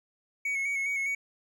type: tone with vibrato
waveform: triangle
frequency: 2217 Hz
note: C#7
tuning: in tune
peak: -26 dBFS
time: 0.45-1.15 s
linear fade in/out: 5 ms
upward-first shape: square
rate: 4.9 Hz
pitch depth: 26 cents each way
effects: none